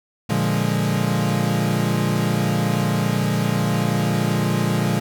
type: chord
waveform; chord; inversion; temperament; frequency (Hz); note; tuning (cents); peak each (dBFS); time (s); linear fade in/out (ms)
40% pulse; Bb dominant seventh; none; equal; 116.54 / 146.83 / 174.61 / 207.7; Bb2 / D3 / F3 / Ab3; 0 / 0 / 0 / 0; -23; 0.29-5; 10
effects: none